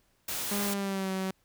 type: noise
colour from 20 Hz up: white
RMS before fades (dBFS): -34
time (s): 0.28-0.74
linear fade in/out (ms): 5
type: tone with pitch glide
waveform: sawtooth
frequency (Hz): 203.1 to 189.5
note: G#3 to F#3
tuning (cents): -38 to +42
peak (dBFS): -26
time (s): 0.51-1.31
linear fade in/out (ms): 5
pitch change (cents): -120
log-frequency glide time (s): 0.63-1.11
effects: pink hiss -70 dBFS RMS until 1.44 s